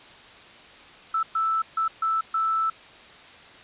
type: tone bursts at uneven times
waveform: sine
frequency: 1318.5 Hz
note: E6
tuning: in tune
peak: -21 dBFS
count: 5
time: 1.14-1.23 / 1.35-1.62 / 1.77-1.88 / 2.02-2.21 / 2.34-2.7 s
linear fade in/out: 5 ms
effects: white hiss -47 dBFS RMS until 3.63 s + resampled to 8000 Hz